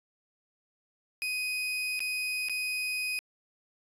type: tone with dropouts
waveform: 35% pulse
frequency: 2500 Hz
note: D#7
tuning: 8 cents sharp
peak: -28 dBFS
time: 1.22-3.19 s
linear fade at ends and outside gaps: 0 ms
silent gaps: 1.993-2.004 / 2.486-2.496 s
effects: resampled to 32000 Hz